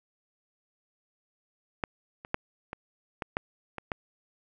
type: clicks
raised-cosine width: 0.5 ms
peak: -13 / -27 / -11 / -21 / -17 / -12 / -21 / -15 dBFS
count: 8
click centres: 1.838 / 2.249 / 2.344 / 2.731 / 3.222 / 3.369 / 3.783 / 3.918 s
effects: none